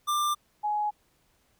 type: tone pair in turn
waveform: square / sine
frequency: 1188 / 838.5 Hz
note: D6 / G#5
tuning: +20 / +16 cents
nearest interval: tritone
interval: 604 cents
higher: first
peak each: -25 dBFS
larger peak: neither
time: 0.07-0.35 / 0.63-0.91 s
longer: neither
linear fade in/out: 20 ms
effects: pink hiss -68 dBFS RMS until 1.59 s